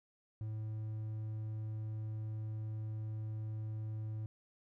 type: tone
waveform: triangle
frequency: 108.7 Hz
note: A2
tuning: 21 cents flat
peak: -36 dBFS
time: 0.41-4.26 s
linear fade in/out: 0 ms
effects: none